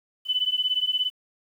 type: beating tone pair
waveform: sine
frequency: 2996 / 3013 Hz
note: F#7 / F#7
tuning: +21 / +31 cents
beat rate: 17 Hz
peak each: -25 dBFS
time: 0.25-1.11 s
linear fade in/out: 50 ms
effects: 9-bit